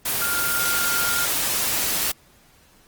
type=tone in noise; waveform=sine; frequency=1403 Hz; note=F6; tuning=8 cents sharp; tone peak=-24 dBFS; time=0.21-1.26 s; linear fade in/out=10 ms; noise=white; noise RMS=-23 dBFS; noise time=0.05-2.12 s; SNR=-4 dB; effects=pink hiss -55 dBFS RMS until 2.87 s + Opus 24 kbps